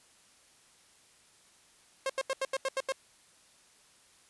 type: tone bursts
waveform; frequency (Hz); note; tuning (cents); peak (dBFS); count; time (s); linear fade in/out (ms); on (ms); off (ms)
sawtooth; 535; C5; +38; -25; 8; 2.06-2.922; 2; 36; 82
effects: white hiss -62 dBFS RMS until 4.29 s + resampled to 24000 Hz